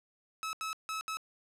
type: tone bursts at uneven times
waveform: sawtooth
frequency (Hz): 1295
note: E6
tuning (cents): -31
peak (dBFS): -31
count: 4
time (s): 0.43-0.53 / 0.61-0.73 / 0.89-1.01 / 1.08-1.17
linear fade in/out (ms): 0
effects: low-pass 11000 Hz 12 dB/octave